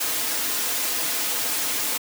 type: noise with comb filter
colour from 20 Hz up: white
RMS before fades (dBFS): -25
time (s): 0-1.98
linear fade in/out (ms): 10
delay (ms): 5.2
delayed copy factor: -0.65
effects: high-pass 200 Hz 12 dB/octave